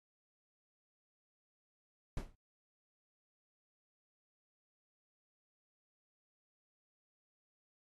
brown noise with exponential decay, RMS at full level -32 dBFS, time 2.17-2.35 s, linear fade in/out 2 ms, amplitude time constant 39 ms, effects AAC 32 kbps

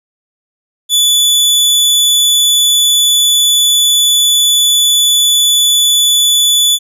sawtooth tone, 3462 Hz, A7, 29 cents flat, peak -4 dBFS, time 0.89-6.79 s, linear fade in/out 50 ms, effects resampled to 32000 Hz

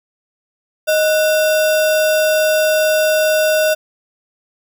sine tone with sample-and-hold, 622.3 Hz, D#5, in tune, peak -11 dBFS, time 0.87-3.75 s, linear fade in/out 20 ms, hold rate 2100 Hz, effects none

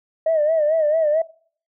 sine tone with vibrato, 622.3 Hz, D#5, in tune, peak -14 dBFS, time 0.26-1.22 s, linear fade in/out 5 ms, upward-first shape sine, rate 4.5 Hz, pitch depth 93 cents each way, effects noise-tail reverb RT60 0.5 s tail -23 dB re dry + tanh soft clip ceiling -11 dBFS

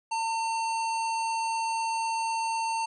harmonic tone, 904 Hz, A5, 47 cents sharp, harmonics 1 / 3 / 5 / 7 / 9 / 10, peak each -27 / -37 / -41 / -44 / -46 / -47 dBFS, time 0.11-2.86 s, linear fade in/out 10 ms, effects none

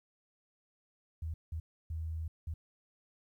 sine tone bursts at uneven times, 80.4 Hz, E2, 43 cents flat, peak -35 dBFS, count 4, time 1.22-1.34 / 1.52-1.6 / 1.9-2.28 / 2.47-2.54 s, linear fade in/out 5 ms, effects 12-bit

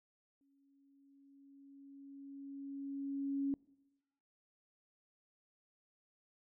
sine tone with exponential growth, 277.2 Hz, C#4, in tune, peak -32 dBFS, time 0.41-3.54 s, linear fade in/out 1 ms, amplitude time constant 680 ms, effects noise-tail reverb RT60 1.0 s tail -24 dB re dry

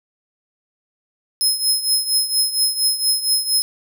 25% pulse tone with tremolo, 5140 Hz, E8, 45 cents flat, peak -8 dBFS, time 1.41-3.62 s, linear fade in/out 0 ms, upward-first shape triangle, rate 4.3 Hz, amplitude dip 80%, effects none

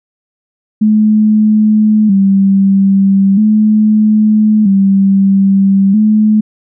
sine tone with vibrato, 204.5 Hz, G#3, 26 cents flat, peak -5 dBFS, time 0.81-6.41 s, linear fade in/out 10 ms, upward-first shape square, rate 0.39 Hz, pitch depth 80 cents each way, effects none

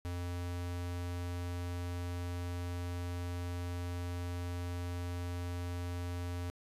square tone, 88 Hz, F2, 14 cents sharp, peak -37 dBFS, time 0.05-6.5 s, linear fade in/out 0 ms, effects resampled to 32000 Hz + 13-bit

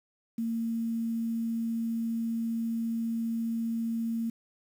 sine tone with quantisation, 228.7 Hz, A#3, 33 cents flat, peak -28 dBFS, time 0.38-4.3 s, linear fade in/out 5 ms, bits 9, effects none

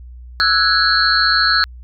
sine tone cluster, 1322 / 1476 / 1660 / 4125 / 4379 Hz, E6 / F#6 / G#6 / C8 / C#8, +5 / -5 / -1 / -25 / -22 cents, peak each -18 dBFS, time 0.4-1.64 s, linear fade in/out 0 ms, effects added 61 Hz sine -33 dBFS peak until 1.83 s

